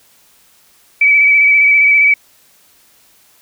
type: tone with vibrato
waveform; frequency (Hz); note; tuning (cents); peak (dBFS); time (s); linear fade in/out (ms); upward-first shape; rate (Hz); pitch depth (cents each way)
sine; 2292; D7; -43; -6; 1.01-2.14; 5; square; 15; 19
effects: white hiss -50 dBFS RMS until 3.41 s